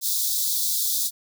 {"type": "high-pass noise", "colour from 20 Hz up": "white", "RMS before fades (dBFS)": -24, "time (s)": [0.01, 1.11], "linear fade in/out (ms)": 50, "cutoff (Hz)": 3500, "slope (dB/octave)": 96, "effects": []}